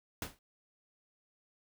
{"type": "noise with exponential decay", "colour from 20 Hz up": "pink", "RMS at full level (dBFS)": -35, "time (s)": [0.22, 0.39], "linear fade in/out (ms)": 2, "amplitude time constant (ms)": 35, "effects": []}